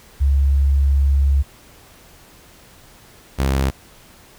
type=tone pair in turn; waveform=sine / sawtooth; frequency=69.3 / 67.29 Hz; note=C#2 / C2; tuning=0 / +49 cents; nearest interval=minor second; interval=51 cents; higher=first; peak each=-12 dBFS; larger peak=neither; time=0.2-1.43 / 3.38-3.71 s; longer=first; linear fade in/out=20 ms; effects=pink hiss -47 dBFS RMS until 4.38 s